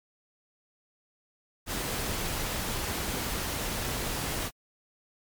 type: noise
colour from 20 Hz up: pink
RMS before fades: -32 dBFS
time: 1.66-4.51 s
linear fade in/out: 50 ms
effects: MP3 96 kbps